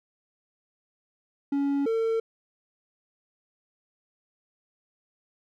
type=tone pair in turn; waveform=triangle; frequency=280.7 / 451.4 Hz; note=C#4 / A4; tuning=+22 / +44 cents; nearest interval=minor sixth; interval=822 cents; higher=second; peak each=-21 dBFS; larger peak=neither; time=1.52-1.86 / 1.86-2.2 s; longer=neither; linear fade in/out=5 ms; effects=none